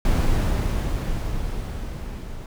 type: noise with level ramp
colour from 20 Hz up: brown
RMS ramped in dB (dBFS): -18 to -34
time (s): 0.05-2.46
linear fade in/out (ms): 2
effects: none